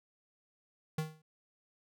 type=tone with exponential decay; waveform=square; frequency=156.5 Hz; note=D#3; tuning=10 cents sharp; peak=-30 dBFS; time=0.98-1.22 s; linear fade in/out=5 ms; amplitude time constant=52 ms; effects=none